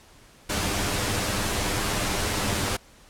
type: noise with comb filter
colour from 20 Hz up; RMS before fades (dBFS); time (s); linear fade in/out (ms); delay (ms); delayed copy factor
pink; -26; 0.49-2.77; 10; 10; +0.5
effects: pink hiss -53 dBFS RMS until 3.09 s + low-pass 11000 Hz 12 dB/octave